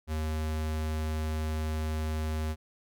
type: tone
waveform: square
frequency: 78 Hz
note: D#2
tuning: 5 cents sharp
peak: -30 dBFS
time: 0.07-2.56 s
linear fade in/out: 50 ms
effects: none